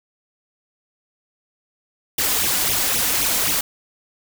white noise with flanger, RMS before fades -20 dBFS, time 2.18-3.61 s, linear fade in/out 5 ms, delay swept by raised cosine 0.31 to 4.11 ms, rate 3.8 Hz, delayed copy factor +0.85, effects none

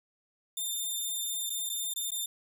10% pulse tone with dropouts, 3604 Hz, A7, 41 cents sharp, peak -24 dBFS, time 0.57-2.26 s, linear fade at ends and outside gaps 5 ms, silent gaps 1.497-1.501 / 1.694-1.698 / 1.938-1.96 / 2.107-2.117 s, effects none

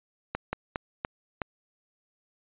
slowing click train, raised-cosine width 0.5 ms, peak -14 dBFS, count 5, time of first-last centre 0.35-1.418 s, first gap 180 ms, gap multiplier 1.27, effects resampled to 8000 Hz

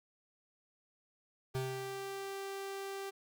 sawtooth tone, 392 Hz, G4, in tune, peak -36 dBFS, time 1.54-3.11 s, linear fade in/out 20 ms
square tone with exponential decay, 130.81 Hz, C3, in tune, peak -35 dBFS, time 1.55-2.34 s, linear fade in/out 0 ms, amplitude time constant 170 ms
effects none

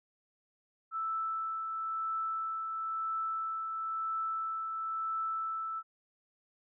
sine tone with tremolo, 1319 Hz, E6, 1 cent sharp, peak -31 dBFS, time 0.91-5.83 s, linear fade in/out 50 ms, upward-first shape triangle, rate 0.99 Hz, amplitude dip 35%, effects none

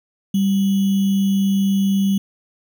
sine tone with sample-and-hold, 196 Hz, G3, in tune, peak -14 dBFS, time 0.34-2.18 s, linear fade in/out 5 ms, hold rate 3150 Hz, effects none

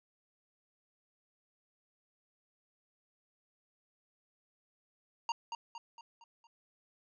square tone with echo, 932.3 Hz, A#5, in tune, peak -32 dBFS, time 5.29-5.32 s, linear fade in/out 2 ms, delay 230 ms, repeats 5, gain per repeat -6 dB, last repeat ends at 6.47 s, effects resampled to 16000 Hz

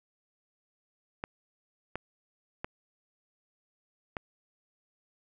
clicks, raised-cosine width 0.5 ms, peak -19 dBFS, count 4, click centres 1.239 / 1.956 / 2.645 / 4.168 s, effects none

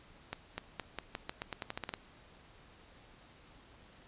accelerating click train, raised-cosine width 0.3 ms, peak -21 dBFS, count 14, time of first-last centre 0.33-1.938 s, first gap 250 ms, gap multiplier 0.87, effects pink hiss -59 dBFS RMS until 4.07 s + resampled to 8000 Hz

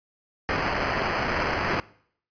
blue noise with sample-and-hold, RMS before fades -26 dBFS, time 0.49-1.8 s, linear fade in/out 0 ms, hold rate 3675 Hz, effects noise-tail reverb RT60 0.6 s tail -21 dB re dry + resampled to 11025 Hz

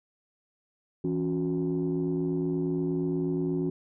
sine tone cluster, 164.5 / 276.9 / 365.3 Hz, E3 / C#4 / F#4, -3 / -2 / -22 cents, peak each -29 dBFS, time 1.04-3.7 s, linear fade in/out 5 ms, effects tanh soft clip ceiling -20 dBFS

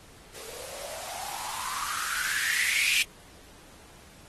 violet noise with band-pass filter sweep, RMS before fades -31 dBFS, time 0.34-3.03 s, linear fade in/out 10 ms, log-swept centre 420 to 2600 Hz, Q 8.4, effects pink hiss -53 dBFS RMS until 4.28 s + AAC 32 kbps

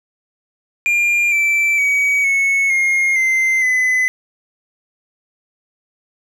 triangle tone with pitch steps, 2400 / 2332 / 2265 / 2201 / 2138 / 2077 / 2018 Hz, D7 / D7 / C#7 / C#7 / C7 / C7 / B6, +37 / -13 / +37 / -13 / +37 / -13 / +37 cents, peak -11 dBFS, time 0.86-4.08 s, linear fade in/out 0 ms, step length 460 ms, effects none

